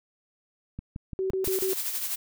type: click train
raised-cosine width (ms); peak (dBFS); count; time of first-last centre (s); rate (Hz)
5; -23; 5; 0.79-1.475; 5.84
type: tone bursts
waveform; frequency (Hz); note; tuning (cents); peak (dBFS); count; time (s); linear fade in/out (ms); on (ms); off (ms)
sine; 379.9; F#4; +46; -25; 4; 1.19-1.732; 0; 110; 34
type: noise with tremolo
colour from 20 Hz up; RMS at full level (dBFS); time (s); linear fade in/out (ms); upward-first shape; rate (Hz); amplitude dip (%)
blue; -29; 1.44-2.16; 10; sine; 12; 50
effects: none